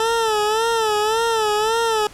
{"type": "tone with vibrato", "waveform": "20% pulse", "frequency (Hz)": 440, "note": "A4", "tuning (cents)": 0, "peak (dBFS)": -12, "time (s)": [0, 2.07], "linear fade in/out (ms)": 2, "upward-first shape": "sine", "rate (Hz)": 1.8, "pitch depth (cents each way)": 86, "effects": ["pink hiss -43 dBFS RMS until 2.13 s", "low-pass 10000 Hz 12 dB/octave"]}